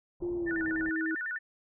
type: low-pass noise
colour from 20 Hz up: pink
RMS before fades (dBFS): -47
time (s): 0.2-0.9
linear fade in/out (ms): 10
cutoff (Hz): 930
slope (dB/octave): 48
type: tone with pitch glide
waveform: sine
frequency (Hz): 349.5 to 320.5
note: F4 to E4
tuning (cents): +1 to -49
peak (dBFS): -30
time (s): 0.22-1.15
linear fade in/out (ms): 5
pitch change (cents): -150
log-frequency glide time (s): 0.37-0.65
type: tone with vibrato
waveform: sine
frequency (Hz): 1622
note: G#6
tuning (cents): -41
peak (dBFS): -32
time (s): 0.46-1.39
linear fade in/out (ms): 20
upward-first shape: square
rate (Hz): 10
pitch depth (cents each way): 170
effects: none